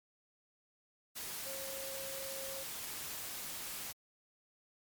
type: tone in noise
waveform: sine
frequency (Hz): 540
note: C#5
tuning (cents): -45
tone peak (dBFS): -45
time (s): 1.45-2.64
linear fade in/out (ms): 20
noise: white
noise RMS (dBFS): -43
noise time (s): 1.15-3.93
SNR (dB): -5
effects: MP3 96 kbps